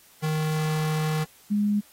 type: tone pair in turn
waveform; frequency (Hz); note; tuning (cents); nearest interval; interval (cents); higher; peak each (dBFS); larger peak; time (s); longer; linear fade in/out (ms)
square / sine; 155.56 / 206.7; D#3 / G#3; 0 / -8; perfect fourth; 492; second; -24 / -20; second; 0.22-1.25 / 1.5-1.81; first; 20
effects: white hiss -55 dBFS RMS until 1.92 s + AAC 48 kbps